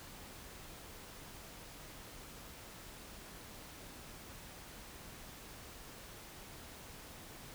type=silence; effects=pink hiss -52 dBFS RMS until 7.54 s